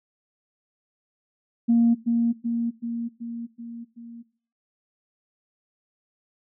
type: tone with echo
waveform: sine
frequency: 233.4 Hz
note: A#3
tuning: 2 cents sharp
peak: -14 dBFS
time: 1.68-1.95 s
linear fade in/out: 20 ms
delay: 380 ms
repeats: 6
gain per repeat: -4 dB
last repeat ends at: 4.23 s
effects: noise-tail reverb RT60 0.5 s tail -20 dB re dry + tanh soft clip ceiling -11 dBFS